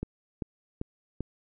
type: click train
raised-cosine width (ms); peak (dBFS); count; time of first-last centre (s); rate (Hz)
3; -19; 4; 0.03-1.206; 2.55
effects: none